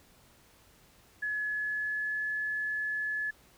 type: tone with pitch glide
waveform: sine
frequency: 1700 to 1713.8 Hz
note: G#6 to A6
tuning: +40 to -46 cents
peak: -30 dBFS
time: 1.22-3.31 s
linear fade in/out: 10 ms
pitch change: +14 cents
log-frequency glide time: 1.4-2.25 s
effects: pink hiss -61 dBFS RMS until 3.57 s